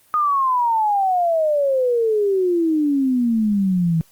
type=exponential sweep; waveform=sine; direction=down; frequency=1244.5 to 159.3 Hz; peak=-15 dBFS; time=0.14-4.01 s; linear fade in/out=0 ms; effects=white hiss -55 dBFS RMS until 4.11 s + Opus 32 kbps